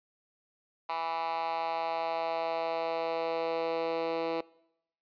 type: tone with high-pass filter sweep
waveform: 10% pulse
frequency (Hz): 164.81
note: E3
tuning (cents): 0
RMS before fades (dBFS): -32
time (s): 0.89-4.41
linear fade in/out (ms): 5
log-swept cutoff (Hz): 920 to 410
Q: 2.9
effects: noise-tail reverb RT60 0.8 s tail -23 dB re dry + resampled to 11025 Hz